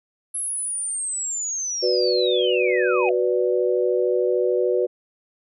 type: linear sweep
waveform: sine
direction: down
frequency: 11030 to 570 Hz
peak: -24 dBFS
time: 0.34-3.13 s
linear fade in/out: 10 ms
type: tone with exponential growth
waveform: sine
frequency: 2514 Hz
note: D#7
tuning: 17 cents sharp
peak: -24 dBFS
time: 1.71-3.09 s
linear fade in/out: 1 ms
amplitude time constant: 300 ms
type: chord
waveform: sine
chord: B minor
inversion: second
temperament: equal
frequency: 370 / 493.9 / 587.3 Hz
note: F#4 / B4 / D5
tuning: 0 / 0 / 0 cents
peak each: -21 / -21 / -26 dBFS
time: 1.82-4.87 s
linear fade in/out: 20 ms
effects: none